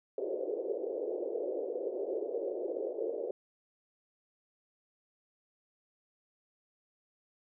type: band-pass noise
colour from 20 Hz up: white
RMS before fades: -36 dBFS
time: 0.18-3.31 s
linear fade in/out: 2 ms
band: 360 to 540 Hz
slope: 48 dB/octave
effects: none